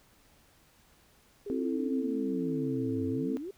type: exponential two-way sweep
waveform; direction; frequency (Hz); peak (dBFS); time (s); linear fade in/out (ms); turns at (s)
sine; down then up; 413.4 to 96.4 to 413.4; -36; 1.46-3.51; 5; 3.08
type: chord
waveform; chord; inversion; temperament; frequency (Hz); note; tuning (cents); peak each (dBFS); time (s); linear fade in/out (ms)
sine; A minor; first; just; 264 / 330 / 440; C4 / E4 / A4; +16 / +2 / 0; -31 / -37 / -36; 1.5-3.37; 0
effects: pink hiss -63 dBFS RMS until 3.57 s